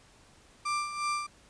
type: tone with tremolo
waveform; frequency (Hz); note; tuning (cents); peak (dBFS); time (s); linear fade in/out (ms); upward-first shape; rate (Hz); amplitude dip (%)
35% pulse; 1182; D6; +11; -26; 0.65-1.27; 10; sine; 2.8; 65
effects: pink hiss -59 dBFS RMS until 1.49 s + resampled to 22050 Hz